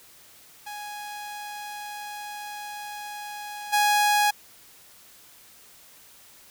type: tone with level steps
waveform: sawtooth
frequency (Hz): 830.6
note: G#5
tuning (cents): 0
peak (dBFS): -31 / -15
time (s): 0.66-4.31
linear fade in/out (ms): 10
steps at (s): 3.72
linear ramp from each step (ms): 20
effects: white hiss -52 dBFS RMS until 6.5 s